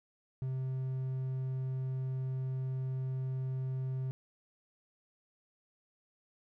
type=tone; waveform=triangle; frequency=130.81 Hz; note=C3; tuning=in tune; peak=-31 dBFS; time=0.42-4.11 s; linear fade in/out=0 ms; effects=none